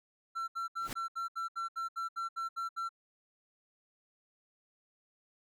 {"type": "tone bursts", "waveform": "triangle", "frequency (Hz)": 1351, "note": "E6", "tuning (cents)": 42, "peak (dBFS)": -32, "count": 13, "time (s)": [0.35, 2.892], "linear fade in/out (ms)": 20, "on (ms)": 130, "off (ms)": 71}
{"type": "noise with exponential growth", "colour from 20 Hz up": "pink", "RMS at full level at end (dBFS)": -36, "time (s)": [0.77, 0.93], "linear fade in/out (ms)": 2, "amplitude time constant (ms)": 33}
{"effects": []}